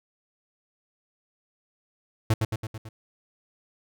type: tone with echo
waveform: 45% pulse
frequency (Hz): 110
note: A2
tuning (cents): 0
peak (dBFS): -18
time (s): 2.3-2.34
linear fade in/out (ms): 5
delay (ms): 110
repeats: 5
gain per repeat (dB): -4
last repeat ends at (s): 2.89
effects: none